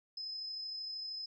sine tone with amplitude modulation, 5100 Hz, D#8, 42 cents sharp, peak -38 dBFS, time 0.17-1.26 s, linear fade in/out 5 ms, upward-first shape sine, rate 33 Hz, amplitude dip 30%, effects 13-bit

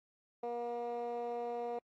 15% pulse tone with band-pass filter, 238.4 Hz, A#3, 39 cents sharp, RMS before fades -39 dBFS, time 0.43-1.79 s, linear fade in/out 5 ms, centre 580 Hz, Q 4.3, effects AAC 32 kbps

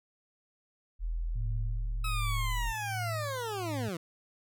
sine tone, 41.2 Hz, E1, in tune, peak -30 dBFS, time 0.99-2.74 s, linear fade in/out 50 ms
sine tone with tremolo, 109.8 Hz, A2, 3 cents flat, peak -33 dBFS, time 1.35-3.89 s, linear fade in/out 10 ms, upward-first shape sine, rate 1.3 Hz, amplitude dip 75%
20% pulse linear sweep, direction down, 1294 to 156.4 Hz, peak -29 dBFS, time 2.04-3.97 s, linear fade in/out 5 ms
effects none

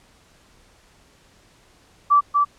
sine tone with echo, 1160 Hz, D6, 22 cents flat, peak -11 dBFS, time 2.1-2.21 s, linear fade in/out 20 ms, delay 240 ms, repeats 1, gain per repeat -3 dB, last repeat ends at 2.45 s, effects pink hiss -55 dBFS RMS until 2.58 s + low-pass 9000 Hz 12 dB/octave

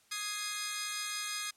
10% pulse chord, Ab major, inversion second, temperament equal, 1244.5 / 1661.2 / 2093 Hz, Eb6 / Ab6 / C7, 0 / 0 / 0 cents, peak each -31 dBFS, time 0.11-1.51 s, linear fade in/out 10 ms, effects white hiss -67 dBFS RMS until 1.56 s + low-pass 11000 Hz 12 dB/octave

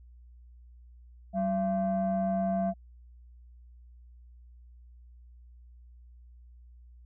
sine tone pair together, 190.5 / 678.9 Hz, G3 / F5, -49 / -49 cents, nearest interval octave + minor seventh, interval 2200 cents, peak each -27 dBFS, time 1.33-2.74 s, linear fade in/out 50 ms, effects tanh soft clip ceiling -22 dBFS + added 60 Hz sine -50 dBFS peak until 7.05 s

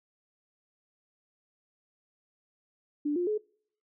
sine tone with pitch steps, 293.7 / 353.3 / 425.1 Hz, D4 / F4 / G#4, 0 / +20 / +40 cents, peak -26 dBFS, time 3.05-3.38 s, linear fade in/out 10 ms, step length 110 ms, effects noise-tail reverb RT60 0.6 s tail -26 dB re dry

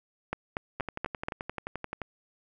two click trains, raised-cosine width 0.5 ms, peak -19 / -15 dBFS, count 15 / 5, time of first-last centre 0.8-2.017 / 0.33-1.285 s, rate 11.5 / 4.19 Hz, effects none

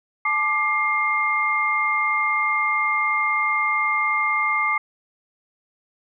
sine tone cluster, 862 / 1185 / 2116 Hz, A5 / D6 / C7, -36 / +15 / +19 cents, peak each -29 / -22 / -21 dBFS, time 0.25-4.78 s, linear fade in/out 5 ms, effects none

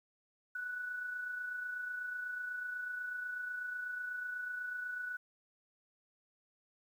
sine tone with amplitude modulation, 1480 Hz, F#6, in tune, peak -36 dBFS, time 0.55-5.17 s, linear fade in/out 5 ms, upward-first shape sine, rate 28.1 Hz, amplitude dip 40%, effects 11-bit

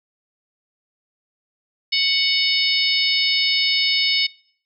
harmonic tone, 740 Hz, F#5, in tune, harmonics 3 / 4 / 5 / 6 / 7, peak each -23 / -23 / -23 / -23 / -23 dBFS, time 1.92-4.27 s, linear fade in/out 10 ms, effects noise-tail reverb RT60 0.6 s tail -25 dB re dry

